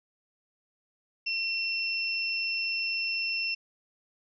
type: tone pair together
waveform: sine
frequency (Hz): 2714 / 5310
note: E7 / E8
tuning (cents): +50 / +12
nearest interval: octave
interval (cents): 1162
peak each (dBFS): -29 / -33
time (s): 1.26-3.55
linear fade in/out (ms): 10
effects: none